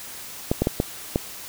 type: clicks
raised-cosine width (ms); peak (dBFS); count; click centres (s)
2; -6; 5; 0.515 / 0.62 / 0.671 / 0.801 / 1.159
effects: white hiss -38 dBFS RMS until 1.48 s